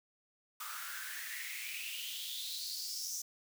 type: noise with high-pass filter sweep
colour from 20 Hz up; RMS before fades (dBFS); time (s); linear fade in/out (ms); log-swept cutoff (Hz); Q
white; -42; 0.6-3.22; 5; 1200 to 6100; 6.4
effects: none